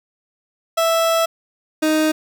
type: tone pair in turn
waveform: 30% pulse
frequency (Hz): 659.3 / 311.1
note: E5 / D#4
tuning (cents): 0 / 0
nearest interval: octave + minor second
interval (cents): 1300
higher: first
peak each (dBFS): -12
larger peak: neither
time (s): 0.77-1.26 / 1.82-2.12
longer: first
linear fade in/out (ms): 10
effects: none